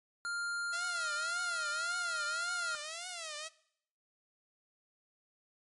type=tone; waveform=square; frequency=1400 Hz; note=F6; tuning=4 cents sharp; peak=-36 dBFS; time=0.25-2.75 s; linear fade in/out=0 ms
type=tone with vibrato; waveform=5% pulse; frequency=659.3 Hz; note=E5; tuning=in tune; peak=-29 dBFS; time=0.72-3.49 s; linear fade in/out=20 ms; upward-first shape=triangle; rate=1.8 Hz; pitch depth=200 cents each way
effects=noise-tail reverb RT60 0.7 s tail -20 dB re dry + MP3 48 kbps